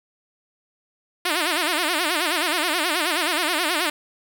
5% pulse tone with vibrato, 329.6 Hz, E4, in tune, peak -9 dBFS, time 1.25-3.9 s, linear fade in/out 5 ms, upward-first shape sine, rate 9.4 Hz, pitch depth 190 cents each way, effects none

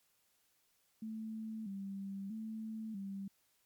sine tone with vibrato, 207.8 Hz, G#3, 1 cent sharp, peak -40 dBFS, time 1.02-3.28 s, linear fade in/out 5 ms, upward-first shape square, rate 0.78 Hz, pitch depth 100 cents each way, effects white hiss -75 dBFS RMS until 3.65 s + MP3 96 kbps

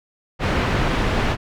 pink low-pass noise, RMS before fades -20 dBFS, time 0.39-1.37 s, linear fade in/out 50 ms, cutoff 2600 Hz, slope 12 dB/octave, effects none

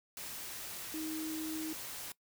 sine tone in noise, 315.1 Hz, D#4, 22 cents sharp, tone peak -37 dBFS, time 0.94-1.73 s, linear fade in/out 2 ms, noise white, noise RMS -44 dBFS, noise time 0.17-2.12 s, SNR +4 dB, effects noise-tail reverb RT60 0.1 s tail -20 dB re dry

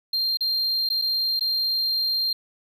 triangle tone with dropouts, 4186 Hz, C8, in tune, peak -20 dBFS, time 0.13-2.33 s, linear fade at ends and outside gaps 5 ms, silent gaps 0.372-0.407 / 0.89-0.9 / 1.016-1.02 / 1.395-1.408 s, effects 10-bit

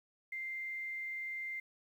sine tone, 2093 Hz, C7, in tune, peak -38 dBFS, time 0.32-1.6 s, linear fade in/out 5 ms, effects 11-bit

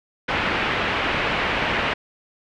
white low-pass noise, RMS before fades -23 dBFS, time 0.28-1.94 s, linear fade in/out 10 ms, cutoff 2700 Hz, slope 24 dB/octave, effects none

